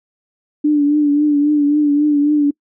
sine tone with vibrato, 293.7 Hz, D4, in tune, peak -10 dBFS, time 0.64-2.51 s, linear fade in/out 10 ms, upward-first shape triangle, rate 3.7 Hz, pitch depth 50 cents each way, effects noise-tail reverb RT60 0.1 s tail -25 dB re dry

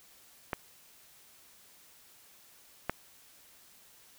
clicks, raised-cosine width 0.5 ms, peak -16 / -14 dBFS, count 2, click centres 0.532 / 2.896 s, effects white hiss -59 dBFS RMS until 4.18 s

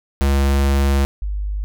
square / sine tone pair in turn, 69.1 / 50.3 Hz, C#2 / G1, -5 / +45 cents, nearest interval perfect fourth, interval 550 cents, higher first, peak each -14 / -20 dBFS, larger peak first, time 0.21-1.05 / 1.22-1.64 s, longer first, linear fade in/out 0 ms, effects none

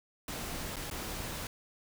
pink noise with dropouts, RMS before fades -39 dBFS, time 0.28-1.47 s, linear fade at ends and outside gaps 2 ms, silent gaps 0.759-0.766 / 0.901-0.911 s, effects none

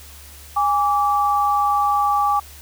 sine tone pair together, 819.5 / 1159 Hz, G#5 / D6, -23 / -23 cents, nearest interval tritone, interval 600 cents, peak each -18 dBFS, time 0.56-2.4 s, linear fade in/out 10 ms, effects added 72 Hz sine -42 dBFS peak until 2.61 s + white hiss -43 dBFS RMS until 2.61 s

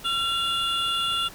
triangle tone cluster, 1366 / 2820 / 3448 Hz, F6 / F7 / A7, -39 / +16 / -36 cents, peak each -26 dBFS, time 0.04-1.29 s, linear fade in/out 20 ms, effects pink hiss -44 dBFS RMS until 1.34 s

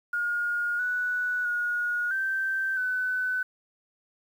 sine tone with pitch steps, 1428 / 1478 / 1445 / 1557 / 1506 Hz, F6 / F#6 / F#6 / G6 / F#6, +38 / -2 / -41 / -12 / +30 cents, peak -25 dBFS, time 0.13-3.43 s, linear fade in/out 5 ms, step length 660 ms, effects 9-bit

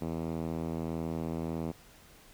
5% pulse tone with band-pass filter, 81.6 Hz, E2, 17 cents flat, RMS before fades -35 dBFS, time 0.01-1.72 s, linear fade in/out 10 ms, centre 190 Hz, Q 0.96, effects pink hiss -57 dBFS RMS until 2.33 s

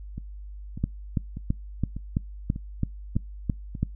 two click trains, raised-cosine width 5 ms, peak -22 / -11 dBFS, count 7 / 10, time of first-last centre 0.18-3.751 / 0.84-3.83 s, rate 1.68 / 3.01 Hz, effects noise-tail reverb RT60 0.2 s tail -26 dB re dry + added 50 Hz sine -37 dBFS peak until 3.95 s

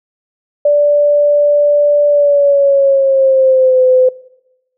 sine tone with pitch glide, 584 to 511.3 Hz, D5 to C5, -10 to -40 cents, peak -6 dBFS, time 0.65-4.09 s, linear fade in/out 5 ms, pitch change -230 cents, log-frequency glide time 2.08-3.81 s, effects noise-tail reverb RT60 0.9 s tail -20 dB re dry

